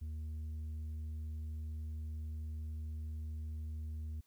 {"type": "tone with tanh clipping", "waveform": "sine", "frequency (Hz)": 77.78, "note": "D#2", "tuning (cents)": 0, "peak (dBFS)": -40, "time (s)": [0.01, 4.21], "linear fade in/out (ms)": 10, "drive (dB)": 4, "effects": ["white hiss -75 dBFS RMS until 4.26 s"]}